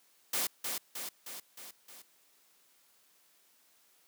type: noise with echo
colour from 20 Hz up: white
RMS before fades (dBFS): -32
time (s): 0.33-0.47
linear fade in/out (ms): 5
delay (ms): 310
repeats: 5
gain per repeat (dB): -4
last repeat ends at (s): 2.02
effects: white hiss -67 dBFS RMS until 4.07 s + high-pass 200 Hz 12 dB/octave